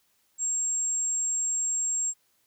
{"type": "tone", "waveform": "sine", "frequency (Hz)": 7530, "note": "A#8", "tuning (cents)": 16, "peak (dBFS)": -25, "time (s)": [0.38, 2.14], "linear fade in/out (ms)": 50, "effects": ["white hiss -69 dBFS RMS until 2.46 s"]}